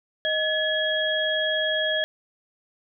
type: tone cluster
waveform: sine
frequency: 625 / 1706 / 3297 Hz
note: D#5 / G#6 / G#7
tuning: +8 / +46 / -13 cents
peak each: -26 dBFS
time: 0.25-2.04 s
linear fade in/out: 0 ms
effects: none